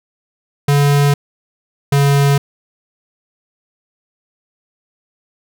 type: tone pair in turn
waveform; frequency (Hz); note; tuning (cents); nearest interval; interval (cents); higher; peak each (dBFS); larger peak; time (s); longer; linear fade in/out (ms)
square; 143 / 141.03; D3 / C#3; -46 / +30; unison; 24; first; -10; neither; 0.68-1.14 / 1.92-2.38; neither; 5
effects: none